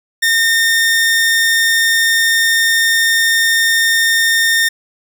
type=tone; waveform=sawtooth; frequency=1824 Hz; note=A#6; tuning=38 cents flat; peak=-7 dBFS; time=0.22-4.69 s; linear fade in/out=10 ms; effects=none